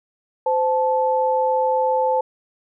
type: tone pair together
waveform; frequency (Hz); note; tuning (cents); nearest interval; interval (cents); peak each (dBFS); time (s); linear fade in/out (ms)
sine; 516.1 / 873; C5 / A5; -24 / -14; major sixth; 910; -19 / -19; 0.46-2.21; 5
effects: none